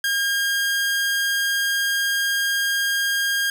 sawtooth tone, 1616 Hz, G#6, 48 cents flat, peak -16 dBFS, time 0.04-3.5 s, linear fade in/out 2 ms, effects none

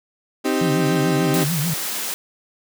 35% pulse chord, C minor, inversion none, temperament equal, 261.6 / 311.1 / 392 Hz, C4 / Eb4 / G4, 0 / 0 / 0 cents, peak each -21 dBFS, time 0.44-1.45 s, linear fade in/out 20 ms
sine tone with vibrato, 158.2 Hz, D#3, 29 cents sharp, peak -20 dBFS, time 0.61-1.74 s, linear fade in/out 5 ms, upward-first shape triangle, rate 6.8 Hz, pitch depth 230 cents each way
white high-pass noise, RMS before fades -26 dBFS, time 1.34-2.14 s, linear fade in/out 0 ms, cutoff 180 Hz, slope 24 dB/octave
effects none

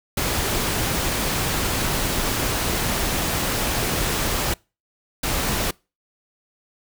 pink noise bursts at uneven times, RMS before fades -23 dBFS, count 2, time 0.17-4.54 / 5.23-5.71 s, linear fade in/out 5 ms, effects noise-tail reverb RT60 0.3 s tail -26 dB re dry

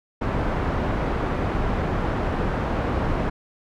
pink low-pass noise, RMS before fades -24 dBFS, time 0.21-3.3 s, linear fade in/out 10 ms, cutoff 1300 Hz, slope 12 dB/octave, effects none

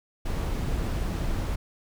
brown noise, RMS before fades -28 dBFS, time 0.25-1.56 s, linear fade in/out 10 ms, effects none

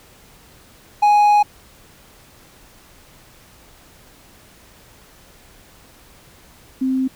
triangle / sine tone pair in turn, 830.6 / 261.6 Hz, G#5 / C4, 0 / 0 cents, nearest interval octave + minor sixth, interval 2000 cents, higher first, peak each -8 / -16 dBFS, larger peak first, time 1.02-1.43 / 6.81-7.08 s, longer first, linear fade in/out 10 ms, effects pink hiss -48 dBFS RMS until 7.15 s

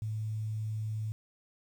sine tone with quantisation, 108.6 Hz, A2, 22 cents flat, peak -32 dBFS, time 0.02-1.12 s, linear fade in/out 0 ms, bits 10, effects none

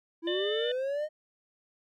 triangle linear sweep, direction up, 324.1 to 622.3 Hz, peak -27 dBFS, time 0.22-1.09 s, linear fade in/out 50 ms
harmonic tone, 597 Hz, D5, 28 cents sharp, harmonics 1 / 3 / 5 / 6, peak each -35 / -39 / -37 / -37 dBFS, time 0.27-0.72 s, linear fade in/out 5 ms
effects none

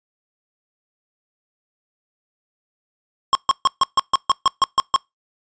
square tone bursts, 1078 Hz, C#6, 49 cents flat, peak -12 dBFS, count 11, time 3.33-4.961 s, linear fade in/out 0 ms, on 21 ms, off 140 ms, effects noise-tail reverb RT60 0.2 s tail -26 dB re dry + resampled to 16000 Hz

